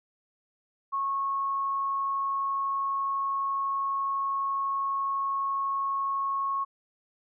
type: tone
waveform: sine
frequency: 1097 Hz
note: C#6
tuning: 18 cents flat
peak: -26 dBFS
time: 0.92-6.65 s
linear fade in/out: 20 ms
effects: none